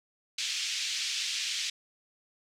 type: band-pass noise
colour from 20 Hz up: pink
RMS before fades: -33 dBFS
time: 0.38-1.7 s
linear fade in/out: 5 ms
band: 2500 to 6600 Hz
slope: 24 dB/octave
effects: none